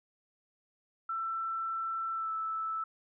sine tone with pitch glide, 1336 to 1314.6 Hz, E6 to E6, +23 to -5 cents, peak -32 dBFS, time 1.09-2.84 s, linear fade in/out 5 ms, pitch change -28 cents, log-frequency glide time 2.13-2.31 s, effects none

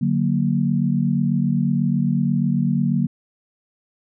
sine chord, D augmented, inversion none, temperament equal, 146.83 / 185 / 233.1 Hz, D3 / F#3 / A#3, 0 / 0 / 0 cents, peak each -21 dBFS, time 0.01-3.07 s, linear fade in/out 10 ms, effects none

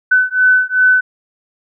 sine beating tone pair, 1506 / 1508.6 Hz, F#6 / F#6, +30 / +33 cents, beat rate 2.6 Hz, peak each -12 dBFS, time 0.11-1.01 s, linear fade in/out 10 ms, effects none

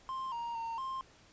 triangle tone with pitch steps, 1052 / 937 / 916 / 1056 Hz, C6 / A#5 / A#5 / C6, +9 / +9 / -31 / +16 cents, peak -34 dBFS, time 0.09-1.01 s, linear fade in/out 0 ms, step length 230 ms, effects pink hiss -61 dBFS RMS until 1.32 s + resampled to 16000 Hz

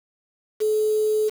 sine tone with quantisation, 429 Hz, A4, 44 cents flat, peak -18 dBFS, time 0.6-1.3 s, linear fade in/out 20 ms, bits 6, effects none

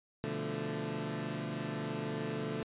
20% pulse chord, B half-diminished seventh, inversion none, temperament equal with one note detuned, 123.47 / 146.83 / 173.11 / 220 Hz, B2 / D3 / F3 / A3, 0 / 0 / -15 / 0 cents, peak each -38 / -35 / -38 / -35 dBFS, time 0.24-2.63 s, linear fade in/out 0 ms, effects resampled to 8000 Hz

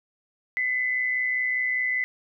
sine tone pair together, 2008 / 2133 Hz, B6 / C7, +28 / +33 cents, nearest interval minor second, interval 105 cents, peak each -23 / -33 dBFS, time 0.57-2.04 s, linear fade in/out 0 ms, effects none

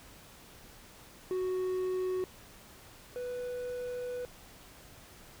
triangle tone pair in turn, 370 / 493.9 Hz, F#4 / B4, 0 / 0 cents, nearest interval perfect fourth, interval 500 cents, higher second, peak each -28 / -33 dBFS, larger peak first, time 1.31-2.24 / 3.16-4.25 s, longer second, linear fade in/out 0 ms, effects pink hiss -54 dBFS RMS until 5.4 s

